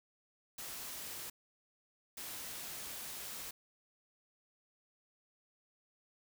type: noise bursts at uneven times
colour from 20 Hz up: white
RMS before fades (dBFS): -45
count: 2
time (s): 0.58-1.3 / 2.17-3.51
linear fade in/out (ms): 5
effects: none